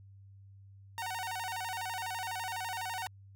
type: tone with vibrato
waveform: sawtooth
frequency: 830.6 Hz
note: G#5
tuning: in tune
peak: -32 dBFS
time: 0.98-3.07 s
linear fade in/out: 0 ms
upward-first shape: square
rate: 12 Hz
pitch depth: 180 cents each way
effects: added 98 Hz sine -52 dBFS peak until 3.35 s